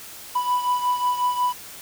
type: beating tone pair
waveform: triangle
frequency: 987.8 / 993.3 Hz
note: B5 / B5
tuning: 0 / +10 cents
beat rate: 5.5 Hz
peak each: -19 / -25 dBFS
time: 0.35-1.53 s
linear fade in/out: 10 ms
effects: white hiss -40 dBFS RMS until 1.81 s